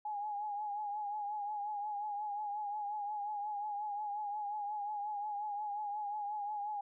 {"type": "tone with vibrato", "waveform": "sine", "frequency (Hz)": 830.6, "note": "G#5", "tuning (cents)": 0, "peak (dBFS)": -36, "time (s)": [0.05, 6.81], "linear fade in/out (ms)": 5, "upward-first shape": "triangle", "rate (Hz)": 5.6, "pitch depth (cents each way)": 57, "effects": []}